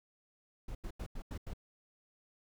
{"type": "noise bursts", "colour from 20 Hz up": "brown", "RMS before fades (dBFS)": -41, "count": 6, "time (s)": [0.68, 1.535], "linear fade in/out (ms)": 5, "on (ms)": 70, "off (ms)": 87, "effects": []}